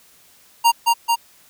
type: tone with echo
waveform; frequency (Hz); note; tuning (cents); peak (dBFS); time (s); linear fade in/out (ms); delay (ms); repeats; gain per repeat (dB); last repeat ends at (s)
square; 932.3; A#5; 0; -11; 0.64-0.72; 20; 220; 2; -2; 1.16
effects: white hiss -52 dBFS RMS until 1.49 s